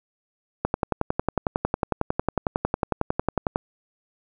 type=click train; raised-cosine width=1 ms; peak=-7 dBFS; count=33; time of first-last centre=0.65-3.559 s; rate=11 Hz; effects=none